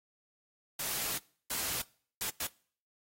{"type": "noise bursts at uneven times", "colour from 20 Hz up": "white", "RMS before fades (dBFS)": -35, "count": 4, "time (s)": [[0.79, 1.18], [1.5, 1.82], [2.21, 2.3], [2.4, 2.47]], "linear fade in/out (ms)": 5, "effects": ["noise-tail reverb RT60 0.5 s tail -23 dB re dry", "AAC 48 kbps"]}